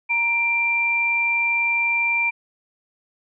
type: tone pair together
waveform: sine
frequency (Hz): 938 / 2364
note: A#5 / D7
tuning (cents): +11 / +11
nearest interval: octave + major third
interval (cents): 1600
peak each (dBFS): -28 / -18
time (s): 0.09-2.31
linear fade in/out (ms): 20
effects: none